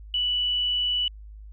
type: tone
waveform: sine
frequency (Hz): 2960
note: F#7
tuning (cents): 0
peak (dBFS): -22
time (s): 0.14-1.08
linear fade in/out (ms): 2
effects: added 52 Hz sine -40 dBFS peak until 1.52 s